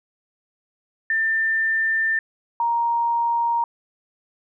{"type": "tone pair in turn", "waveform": "sine", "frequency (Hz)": [1790, 936.2], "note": ["A6", "A#5"], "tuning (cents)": [29, 7], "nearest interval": "major seventh", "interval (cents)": 1122, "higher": "first", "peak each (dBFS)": -18, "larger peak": "neither", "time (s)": [[1.1, 2.19], [2.6, 3.64]], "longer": "first", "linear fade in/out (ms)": 2, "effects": []}